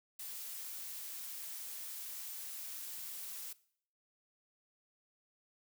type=noise; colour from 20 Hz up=blue; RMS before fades=-45 dBFS; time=0.19-3.53 s; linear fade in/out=5 ms; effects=noise-tail reverb RT60 0.6 s tail -20 dB re dry